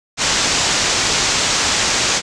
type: low-pass noise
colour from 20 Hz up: white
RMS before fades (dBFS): -17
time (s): 0.17-2.22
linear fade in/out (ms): 50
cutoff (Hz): 7500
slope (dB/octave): 48
effects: none